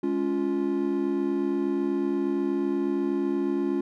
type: chord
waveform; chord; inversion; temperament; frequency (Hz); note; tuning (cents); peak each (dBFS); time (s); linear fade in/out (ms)
triangle; Db major; second; equal with one note detuned; 207.7 / 280.9 / 349.2; Ab3 / Db4 / F4; 0 / +23 / 0; -30 / -25 / -25; 0.03-3.81; 5
effects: none